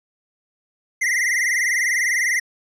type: tone with vibrato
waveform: square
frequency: 1975.5 Hz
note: B6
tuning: in tune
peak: -18 dBFS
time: 1.01-2.4 s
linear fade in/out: 10 ms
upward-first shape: sine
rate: 20 Hz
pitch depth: 110 cents each way
effects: low-pass 10000 Hz 12 dB/octave